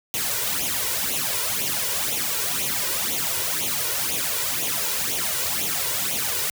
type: noise with flanger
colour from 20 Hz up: white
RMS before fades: -25 dBFS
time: 0.14-6.5 s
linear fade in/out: 0 ms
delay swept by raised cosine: 0.3 to 2.1 ms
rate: 2 Hz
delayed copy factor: +0.75
effects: high-pass 80 Hz 12 dB/octave